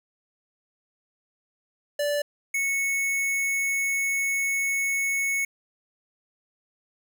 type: tone pair in turn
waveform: square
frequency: 583 / 2206 Hz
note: D5 / C#7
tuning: -13 / -9 cents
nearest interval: octave + major seventh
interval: 2304 cents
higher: second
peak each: -24 dBFS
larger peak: neither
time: 1.99-2.22 / 2.54-5.45 s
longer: second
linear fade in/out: 5 ms
effects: none